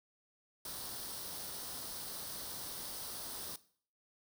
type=noise with comb filter; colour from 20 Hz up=white; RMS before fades=-44 dBFS; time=0.65-3.56 s; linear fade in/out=2 ms; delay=0.21 ms; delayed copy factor=+0.6; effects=noise-tail reverb RT60 0.5 s tail -17 dB re dry